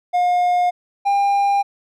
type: tone pair in turn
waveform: triangle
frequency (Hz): 714 / 801.4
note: F5 / G5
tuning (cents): +38 / +38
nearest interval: major second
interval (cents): 200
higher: second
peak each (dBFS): -12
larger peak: neither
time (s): 0.13-0.71 / 1.05-1.63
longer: neither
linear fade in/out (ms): 20
effects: none